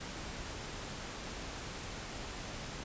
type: noise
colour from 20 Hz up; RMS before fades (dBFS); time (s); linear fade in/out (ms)
pink; -43; 0-2.84; 10
effects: resampled to 16000 Hz